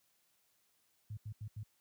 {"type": "tone bursts", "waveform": "sine", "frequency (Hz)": 106.3, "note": "G#2", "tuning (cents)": 41, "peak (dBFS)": -40, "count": 4, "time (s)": [1.1, 1.632], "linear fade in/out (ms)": 5, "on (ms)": 70, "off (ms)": 84, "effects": ["white hiss -75 dBFS RMS until 1.8 s", "high-pass 60 Hz 12 dB/octave"]}